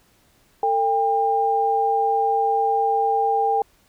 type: tone pair together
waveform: sine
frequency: 448.9 / 799.8 Hz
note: A4 / G5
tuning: +35 / +35 cents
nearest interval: minor seventh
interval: 1000 cents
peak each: -23 / -18 dBFS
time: 0.63-3.62 s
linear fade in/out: 2 ms
effects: pink hiss -59 dBFS RMS until 3.88 s